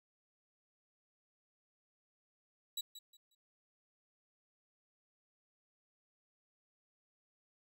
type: tone with echo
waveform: sawtooth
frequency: 3904 Hz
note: B7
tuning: 21 cents flat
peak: -34 dBFS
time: 2.77-2.81 s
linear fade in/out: 5 ms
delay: 180 ms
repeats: 3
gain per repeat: -12 dB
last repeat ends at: 3.35 s
effects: none